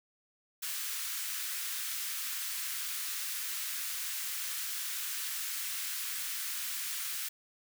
white high-pass noise, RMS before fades -37 dBFS, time 0.62-7.29 s, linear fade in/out 10 ms, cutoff 1300 Hz, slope 24 dB/octave, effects none

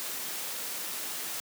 white noise, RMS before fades -36 dBFS, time 0-1.4 s, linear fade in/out 0 ms, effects high-pass 200 Hz 12 dB/octave

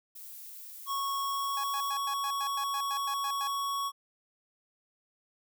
violet noise, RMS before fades -46 dBFS, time 0.15-1.91 s, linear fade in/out 10 ms
square tone with pitch glide, 1103 to 1114.5 Hz, C#6 to C#6, -9 to +9 cents, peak -31 dBFS, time 0.86-3.92 s, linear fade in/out 50 ms, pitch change +18 cents, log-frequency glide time 1.25-1.78 s
sawtooth tone bursts, 830.6 Hz, G#5, in tune, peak -34 dBFS, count 12, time 1.57-3.474 s, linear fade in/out 2 ms, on 67 ms, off 100 ms
effects none

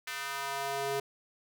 square tone with high-pass filter sweep, 138.59 Hz, C#3, in tune, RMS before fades -35 dBFS, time 0.07-1 s, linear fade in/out 5 ms, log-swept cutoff 1800 to 410 Hz, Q 1.5, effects none

